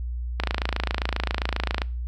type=click train; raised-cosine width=0.3 ms; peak=-8 dBFS; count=40; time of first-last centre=0.4-1.818 s; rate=27.5 Hz; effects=noise-tail reverb RT60 0.4 s tail -24 dB re dry + added 60 Hz sine -27 dBFS peak until 2.07 s